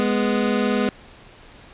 25% pulse tone pair together, 207.6 / 246.9 Hz, G#3 / B3, 0 / 0 cents, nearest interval minor third, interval 300 cents, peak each -17 / -18 dBFS, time 0-0.89 s, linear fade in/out 0 ms, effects pink hiss -46 dBFS RMS until 1.73 s + resampled to 8000 Hz

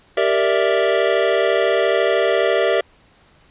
square chord, E half-diminished seventh, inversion first, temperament equal, 392 / 466.2 / 587.3 / 659.3 Hz, G4 / Bb4 / D5 / E5, 0 / 0 / 0 / 0 cents, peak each -21 dBFS, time 0.17-2.81 s, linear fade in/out 5 ms, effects pink hiss -53 dBFS RMS until 3.5 s + resampled to 8000 Hz

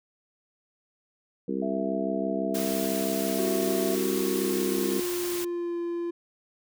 harmonic tone, 66 Hz, C2, 16 cents sharp, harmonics 3 / 4 / 5 / 6 / 7, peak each -32 / -32 / -33 / -35 / -35 dBFS, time 1.48-5 s, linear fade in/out 5 ms
sine tone, 662 Hz, E5, 7 cents sharp, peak -31 dBFS, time 1.62-3.95 s, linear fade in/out 5 ms
white noise, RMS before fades -35 dBFS, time 2.54-5.45 s, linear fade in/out 10 ms
triangle tone with pitch glide, 370 to 343.2 Hz, F#4 to F4, 0 to -30 cents, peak -26 dBFS, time 3.38-6.11 s, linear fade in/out 10 ms, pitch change -130 cents, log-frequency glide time 4.17-5.79 s
effects none

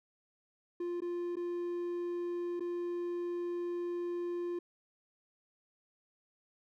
triangle tone with dropouts, 349.2 Hz, F4, in tune, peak -32 dBFS, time 0.8-4.59 s, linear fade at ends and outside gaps 5 ms, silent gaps 1.005-1.019 / 1.357-1.367 / 2.597-2.605 s, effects none

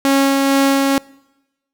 sawtooth tone with tremolo, 274.2 Hz, C#4, 19 cents flat, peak -7 dBFS, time 0.05-0.98 s, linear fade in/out 0 ms, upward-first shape sine, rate 2.2 Hz, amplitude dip 25%, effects noise-tail reverb RT60 1.0 s tail -24 dB re dry

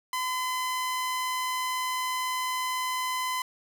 sawtooth tone, 1018 Hz, C6, 48 cents flat, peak -24 dBFS, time 0.13-3.42 s, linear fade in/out 2 ms, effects none

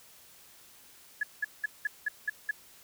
sine tone bursts, 1700 Hz, G#6, 40 cents sharp, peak -26 dBFS, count 7, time 1.21-2.511 s, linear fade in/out 5 ms, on 23 ms, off 190 ms, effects white hiss -56 dBFS RMS until 2.83 s

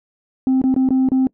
sine tone with dropouts, 261.6 Hz, C4, in tune, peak -10 dBFS, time 0.47-1.27 s, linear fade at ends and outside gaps 1 ms, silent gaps 0.616-0.639 / 0.742-0.763 / 0.889-0.906 / 1.088-1.118 s, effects noise-tail reverb RT60 0.1 s tail -24 dB re dry + tanh soft clip ceiling -11 dBFS

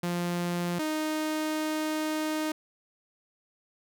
sawtooth tone pair in turn, 174.61 / 310 Hz, F3 / D#4, 0 / -6 cents, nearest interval minor seventh, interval 994 cents, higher second, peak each -24 dBFS, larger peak neither, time 0.03-0.79 / 0.79-2.52 s, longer second, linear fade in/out 5 ms, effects none

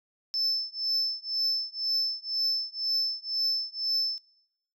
sine tone with tremolo, 5274 Hz, E8, in tune, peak -21 dBFS, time 0.34-4.18 s, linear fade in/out 0 ms, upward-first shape triangle, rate 2 Hz, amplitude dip 100%, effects noise-tail reverb RT60 0.8 s tail -21 dB re dry + tanh soft clip ceiling -22 dBFS

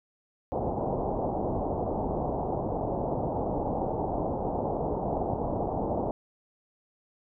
white low-pass noise, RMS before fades -30 dBFS, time 0.52-6.11 s, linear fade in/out 0 ms, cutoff 850 Hz, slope 48 dB/octave, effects none

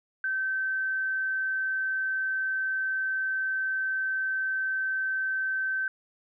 sine tone, 1544 Hz, G6, 27 cents flat, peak -26 dBFS, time 0.24-5.88 s, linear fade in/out 2 ms, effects none

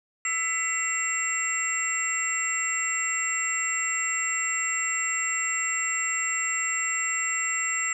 sine tone cluster, 1316 / 1998 / 2236 / 2725 / 7520 Hz, E6 / B6 / C#7 / F7 / A#8, -3 / +20 / +14 / -43 / +14 cents, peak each -34 / -29 / -37 / -34 / -28 dBFS, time 0.25-7.93 s, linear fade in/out 2 ms, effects none

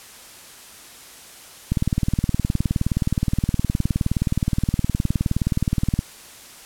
click train, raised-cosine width 5 ms, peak -7 dBFS, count 83, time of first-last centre 1.72-5.991 s, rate 19.2 Hz, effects white hiss -43 dBFS RMS until 6.65 s + low-pass 12000 Hz 12 dB/octave

